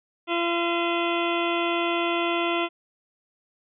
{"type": "harmonic tone with a mistuned harmonic", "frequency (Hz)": 341.5, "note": "F4", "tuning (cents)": -39, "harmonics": [1, 2, 3, 4, 6, 7, 8, 9, 10], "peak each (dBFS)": [-26, -29, -31, -32, -34, -34, -35, -36, -36], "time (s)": [0.27, 2.69], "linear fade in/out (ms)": 50, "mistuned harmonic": 7, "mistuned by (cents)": 76, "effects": []}